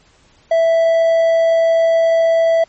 triangle tone, 659.3 Hz, E5, in tune, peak -8 dBFS, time 0.51-2.64 s, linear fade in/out 5 ms, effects pink hiss -52 dBFS RMS until 2.68 s + MP3 32 kbps

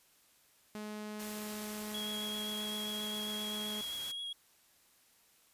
sawtooth tone, 211.7 Hz, G#3, 33 cents sharp, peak -37 dBFS, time 0.75-3.81 s, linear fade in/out 0 ms
white noise, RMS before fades -46 dBFS, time 1.19-4.12 s, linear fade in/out 10 ms
triangle tone with vibrato, 3309 Hz, G#7, 7 cents flat, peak -37 dBFS, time 1.94-4.33 s, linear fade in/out 5 ms, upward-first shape sine, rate 7.6 Hz, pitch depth 17 cents each way
effects white hiss -67 dBFS RMS until 5.53 s + resampled to 32000 Hz

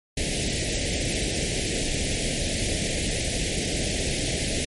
pink band-stop noise, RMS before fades -26 dBFS, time 0.17-4.65 s, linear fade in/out 5 ms, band 680 to 1900 Hz, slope 48 dB/octave, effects MP3 48 kbps

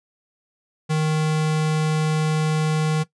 square tone, 155.56 Hz, D#3, in tune, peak -19 dBFS, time 0.89-3.04 s, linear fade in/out 20 ms, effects noise-tail reverb RT60 0.1 s tail -17 dB re dry + resampled to 22050 Hz

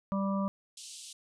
harmonic tone, 196 Hz, G3, in tune, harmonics 1 / 3 / 5 / 6, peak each -29 / -37 / -40 / -39 dBFS, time 0.12-0.48 s, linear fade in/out 0 ms
white band-pass noise, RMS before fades -47 dBFS, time 0.77-1.13 s, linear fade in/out 5 ms, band 2900 to 9400 Hz, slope 48 dB/octave
effects none

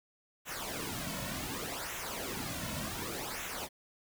pink noise with flanger, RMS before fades -39 dBFS, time 0.45-3.69 s, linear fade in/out 50 ms, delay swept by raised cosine 0.21 to 2.51 ms, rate 0.67 Hz, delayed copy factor -0.7, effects none

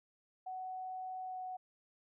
sine tone with pitch glide, 746 to 741.3 Hz, F#5 to F#5, +14 to +3 cents, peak -40 dBFS, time 0.46-1.57 s, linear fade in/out 10 ms, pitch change -11 cents, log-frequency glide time 1.22-1.39 s, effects none

